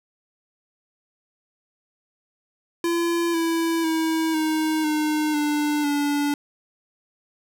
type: tone with pitch steps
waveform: square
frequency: 340 / 330.9 / 322 / 313.4 / 305 / 296.8 / 288.9 Hz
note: F4 / E4 / E4 / D#4 / D#4 / D4 / D4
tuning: -46 / +7 / -41 / +13 / -34 / +18 / -28 cents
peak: -21 dBFS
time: 2.84-6.34 s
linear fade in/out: 2 ms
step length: 500 ms
effects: none